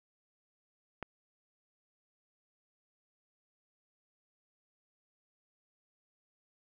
click, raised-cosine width 0.5 ms, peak -23 dBFS, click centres 1.027 s, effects none

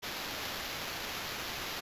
violet noise with sample-and-hold, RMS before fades -39 dBFS, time 0.02-1.81 s, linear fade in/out 20 ms, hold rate 8820 Hz, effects resampled to 32000 Hz

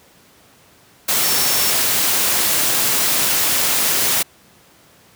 sine tone in noise, 5430 Hz, F8, 50 cents flat, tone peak -24 dBFS, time 1.23-1.71 s, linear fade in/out 10 ms, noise white, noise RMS -17 dBFS, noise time 1.08-4.23 s, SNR -10 dB, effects pink hiss -50 dBFS RMS until 5.15 s + high-pass 100 Hz 12 dB/octave

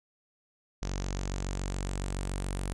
sawtooth tone with low-pass filter sweep, 47.11 Hz, F#1, 32 cents sharp, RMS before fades -34 dBFS, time 0.82-2.73 s, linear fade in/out 0 ms, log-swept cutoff 6200 to 9300 Hz, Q 3.9, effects none

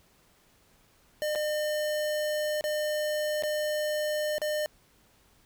square tone with dropouts, 605 Hz, D#5, 49 cents flat, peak -28 dBFS, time 1.22-4.66 s, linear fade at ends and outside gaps 0 ms, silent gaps 1.351-1.357 / 2.61-2.64 / 3.424-3.435 / 4.382-4.417 s, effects pink hiss -63 dBFS RMS until 5.45 s

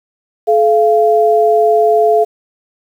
sine tone pair together, 430.3 / 688 Hz, A4 / F5, -39 / -26 cents, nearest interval minor sixth, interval 813 cents, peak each -10 dBFS, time 0.47-2.25 s, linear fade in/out 20 ms, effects 7-bit

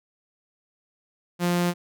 sawtooth tone, 175.4 Hz, F3, 8 cents sharp, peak -17 dBFS, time 1.39-1.74 s, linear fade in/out 50 ms, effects none

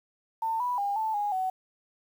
sine tone with pitch steps, 898 / 984 / 806 / 879 / 824 / 750 Hz, A5 / B5 / G5 / A5 / G#5 / F#5, +35 / -7 / +48 / -2 / -14 / +23 cents, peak -26 dBFS, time 0.42-1.5 s, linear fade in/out 5 ms, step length 180 ms, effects 9-bit

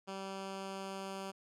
10% pulse tone with low-pass filter sweep, 193.5 Hz, G3, 22 cents flat, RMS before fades -43 dBFS, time 0.07-1.32 s, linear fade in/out 20 ms, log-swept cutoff 7300 to 11000 Hz, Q 0.72, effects none

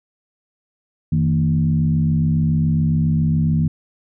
sine tone with frequency modulation, 158.5 Hz, D#3, 32 cents sharp, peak -14 dBFS, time 1.12-3.68 s, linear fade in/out 5 ms, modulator 67.2 Hz, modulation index 0.9, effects none

